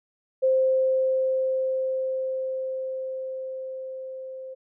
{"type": "tone with level ramp", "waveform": "sine", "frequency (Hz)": 523.3, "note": "C5", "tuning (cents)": 0, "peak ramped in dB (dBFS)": [-17, -35], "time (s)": [0.42, 4.55], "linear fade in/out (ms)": 20, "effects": []}